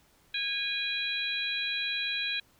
harmonic tone with a mistuned harmonic, 821 Hz, G#5, 20 cents flat, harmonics 2 / 3 / 4 / 5, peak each -37 / -33 / -36 / -34 dBFS, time 0.34-2.4 s, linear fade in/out 5 ms, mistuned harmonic 5, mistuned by -70 cents, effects pink hiss -64 dBFS RMS until 2.59 s

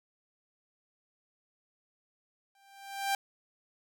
sawtooth tone with exponential growth, 789 Hz, G5, 11 cents sharp, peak -22 dBFS, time 2.55-3.15 s, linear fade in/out 2 ms, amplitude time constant 130 ms, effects none

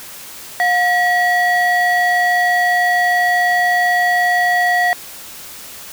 triangle ring-modulated tone, 1319 Hz, E6, 1 cent sharp, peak -7 dBFS, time 0.6-4.93 s, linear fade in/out 0 ms, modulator 603 Hz, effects white hiss -34 dBFS RMS until 5.92 s

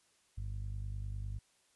sawtooth tone with low-pass filter, 49.9 Hz, G1, 32 cents sharp, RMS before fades -40 dBFS, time 0.37-1.39 s, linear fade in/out 10 ms, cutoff 100 Hz, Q 2.2, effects white hiss -71 dBFS RMS until 1.75 s + resampled to 24000 Hz

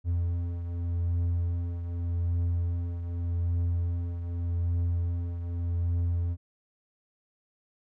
triangle beating tone pair, 86 / 86.84 Hz, F2 / F2, -26 / -9 cents, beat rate 0.84 Hz, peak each -25 / -33 dBFS, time 0.04-6.37 s, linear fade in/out 50 ms, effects none

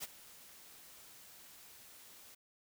white noise with ADSR envelope, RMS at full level -40 dBFS, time 0-2.35 s, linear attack 33 ms, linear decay 29 ms, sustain -17 dB, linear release 9 ms, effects none

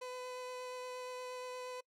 30% pulse tone with vibrato, 503 Hz, B4, 32 cents sharp, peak -40 dBFS, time 0.01-1.81 s, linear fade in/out 10 ms, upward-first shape sine, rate 8.5 Hz, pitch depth 9 cents each way, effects noise-tail reverb RT60 0.1 s tail -24 dB re dry + low-pass 10000 Hz 12 dB/octave

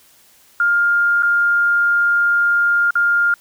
sine tone with dropouts, 1406 Hz, F6, 11 cents sharp, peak -12 dBFS, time 0.6-3.34 s, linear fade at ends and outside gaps 2 ms, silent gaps 1.224-1.231 / 2.907-2.954 s, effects white hiss -51 dBFS RMS until 3.4 s

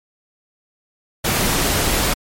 pink noise, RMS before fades -18 dBFS, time 1.24-2.14 s, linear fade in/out 10 ms, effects MP3 64 kbps

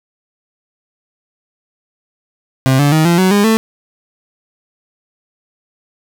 30% pulse tone with pitch steps, 132.1 / 144.06 / 157.09 / 171.31 / 186.82 / 203.7 / 222.2 Hz, C3 / D3 / D#3 / F3 / F#3 / G#3 / A3, +17 / -33 / +17 / -33 / +17 / -33 / +17 cents, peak -6 dBFS, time 2.66-3.57 s, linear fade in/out 0 ms, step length 130 ms, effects none

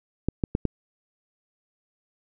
clicks, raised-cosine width 3 ms, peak -10 dBFS, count 4, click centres 0.286 / 0.438 / 0.551 / 0.653 s, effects none

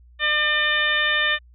harmonic tone, 601 Hz, D5, 40 cents sharp, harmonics 1 / 2 / 3 / 4 / 5 / 6, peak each -32 / -29 / -20 / -28 / -27 / -26 dBFS, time 0.19-1.39 s, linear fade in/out 50 ms, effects added 60 Hz sine -47 dBFS peak until 1.54 s

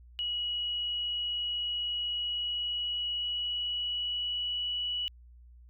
sine tone with pitch glide, 2914 to 2943 Hz, F#7 to F#7, -27 to -10 cents, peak -30 dBFS, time 0.19-5.08 s, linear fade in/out 0 ms, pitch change +17 cents, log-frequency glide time 2.16-4.7 s, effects added 60 Hz sine -51 dBFS peak until 5.69 s

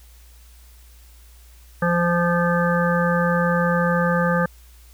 harmonic tone, 173.1 Hz, F3, 15 cents flat, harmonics 1 / 3 / 5 / 7 / 9 / 10, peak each -20 / -22 / -29 / -25 / -26 / -30 dBFS, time 1.82-4.46 s, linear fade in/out 5 ms, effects added 59 Hz sine -45 dBFS peak until 4.93 s + white hiss -54 dBFS RMS until 4.93 s

